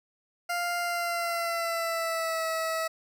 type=tone with pitch glide; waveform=20% pulse; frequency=698.5 to 648 Hz; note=F5 to E5; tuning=0 to -30 cents; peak=-23 dBFS; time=0.49-2.88 s; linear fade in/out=10 ms; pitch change=-130 cents; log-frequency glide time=0.8-2.46 s; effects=none